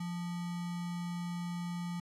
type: tone with sample-and-hold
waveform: sine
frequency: 174.1 Hz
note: F3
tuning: 5 cents flat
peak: -35 dBFS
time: 0-2 s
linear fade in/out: 5 ms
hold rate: 1050 Hz
effects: low-pass 10000 Hz 12 dB/octave